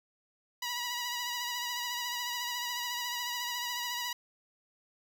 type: tone with vibrato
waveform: 10% pulse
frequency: 970 Hz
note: B5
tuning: 31 cents flat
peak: -25 dBFS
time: 0.62-4.13 s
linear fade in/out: 5 ms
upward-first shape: sine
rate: 14 Hz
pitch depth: 33 cents each way
effects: none